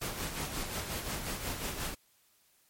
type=noise with tremolo; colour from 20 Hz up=pink; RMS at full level=-35 dBFS; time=0.01-1.95 s; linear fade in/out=10 ms; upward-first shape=sine; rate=5.6 Hz; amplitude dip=50%; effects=white hiss -68 dBFS RMS until 2.69 s + MP3 64 kbps